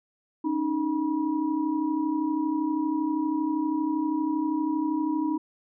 sine tone cluster, 277.6 / 310.2 / 967 Hz, C#4 / D#4 / B5, +3 / -5 / -37 cents, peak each -30 / -25 / -34 dBFS, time 0.44-5.38 s, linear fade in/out 10 ms, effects none

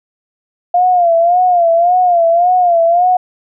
sine tone with vibrato, 698.5 Hz, F5, in tune, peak -7 dBFS, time 0.74-3.17 s, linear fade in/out 5 ms, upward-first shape sine, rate 1.8 Hz, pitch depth 85 cents each way, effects none

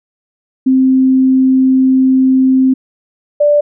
sine tone pair in turn, 261.6 / 587.3 Hz, C4 / D5, 0 / 0 cents, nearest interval octave + major second, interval 1400 cents, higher second, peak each -6 dBFS, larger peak neither, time 0.66-2.74 / 3.4-3.61 s, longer first, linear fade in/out 10 ms, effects none

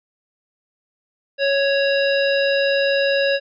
harmonic tone, 554.4 Hz, C#5, in tune, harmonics 1 / 3 / 5 / 7 / 9, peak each -17 / -23 / -25 / -28 / -31 dBFS, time 1.38-3.4 s, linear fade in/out 50 ms, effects none

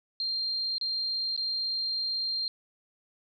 sine tone with dropouts, 4186 Hz, C8, in tune, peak -28 dBFS, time 0.2-2.48 s, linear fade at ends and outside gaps 1 ms, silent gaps 0.782-0.812 / 1.364-1.376 s, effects none

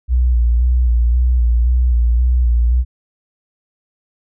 sine tone with vibrato, 60.2 Hz, B1, 44 cents flat, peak -10 dBFS, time 0.08-2.85 s, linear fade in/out 50 ms, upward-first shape square, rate 1.9 Hz, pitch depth 42 cents each way, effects none

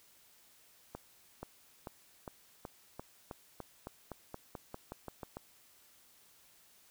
accelerating click train, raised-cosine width 1 ms, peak -28 dBFS, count 17, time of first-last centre 0.95-5.37 s, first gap 480 ms, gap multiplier 0.92, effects white hiss -64 dBFS RMS until 6.9 s

